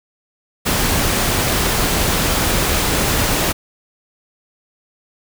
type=noise; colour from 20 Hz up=pink; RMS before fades=-17 dBFS; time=0.65-3.53 s; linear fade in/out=20 ms; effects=none